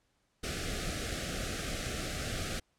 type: band-stop noise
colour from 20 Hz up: pink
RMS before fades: -36 dBFS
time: 0.43-2.6 s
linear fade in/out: 10 ms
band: 760 to 1200 Hz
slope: 96 dB/octave
effects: pink hiss -75 dBFS RMS until 2.78 s + low-pass 9000 Hz 12 dB/octave